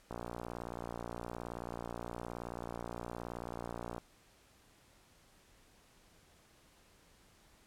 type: click train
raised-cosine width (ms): 1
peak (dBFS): -27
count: 229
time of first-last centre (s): 0.11-3.981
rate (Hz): 58.9
effects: pink hiss -65 dBFS RMS until 7.66 s + low-pass 12000 Hz 12 dB/octave